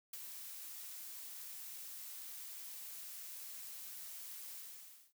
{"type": "noise with ADSR envelope", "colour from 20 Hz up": "blue", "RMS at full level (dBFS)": -45, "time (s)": [0.13, 5.13], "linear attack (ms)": 5, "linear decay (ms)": 35, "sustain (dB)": -4, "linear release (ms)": 580, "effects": ["noise-tail reverb RT60 0.1 s tail -19 dB re dry"]}